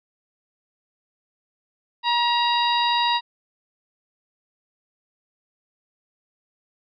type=harmonic tone with a mistuned harmonic; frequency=954 Hz; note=A#5; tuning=40 cents sharp; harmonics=1 / 2 / 3 / 4 / 5; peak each=-20 / -29 / -28 / -25 / -31 dBFS; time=2.03-3.21 s; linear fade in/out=50 ms; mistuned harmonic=3; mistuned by=-40 cents; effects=none